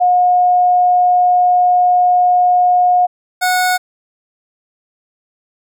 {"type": "tone pair in turn", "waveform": ["sine", "25% pulse"], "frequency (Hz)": [720, 732.2], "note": ["F#5", "F#5"], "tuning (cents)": [-47, -18], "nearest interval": "unison", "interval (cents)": 29, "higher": "second", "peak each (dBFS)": -8, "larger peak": "neither", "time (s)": [[0, 3.07], [3.41, 3.78]], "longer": "first", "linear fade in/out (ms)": 20, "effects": []}